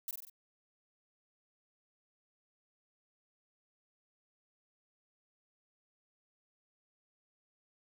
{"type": "noise with echo", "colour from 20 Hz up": "violet", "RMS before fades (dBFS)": -38, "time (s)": [0.08, 0.11], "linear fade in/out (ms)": 2, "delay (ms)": 47, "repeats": 4, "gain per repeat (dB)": -4, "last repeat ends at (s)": 0.298, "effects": []}